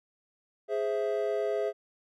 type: chord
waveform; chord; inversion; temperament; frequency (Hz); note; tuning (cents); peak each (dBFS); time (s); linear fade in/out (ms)
triangle; Ab augmented; none; equal; 415.3 / 523.3 / 659.3; Ab4 / C5 / E5; 0 / 0 / 0; -28 / -32 / -30; 0.68-1.73; 50
effects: none